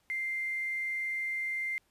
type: tone with quantisation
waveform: sine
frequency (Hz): 2093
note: C7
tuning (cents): 0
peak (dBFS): -31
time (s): 0.1-1.78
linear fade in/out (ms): 0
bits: 9
effects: pink hiss -72 dBFS RMS until 1.9 s + resampled to 32000 Hz